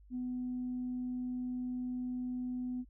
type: tone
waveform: sine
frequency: 250 Hz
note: B3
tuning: 21 cents sharp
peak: -34 dBFS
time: 0.1-2.85 s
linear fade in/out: 50 ms
effects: tanh soft clip ceiling -30 dBFS + added 50 Hz sine -56 dBFS peak until 2.89 s